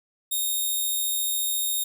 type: tone with amplitude modulation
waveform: 5% pulse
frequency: 3700 Hz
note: A#7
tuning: 14 cents flat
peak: -15 dBFS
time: 0.31-1.84 s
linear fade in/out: 10 ms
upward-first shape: sine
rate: 74.2 Hz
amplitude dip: 25%
effects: none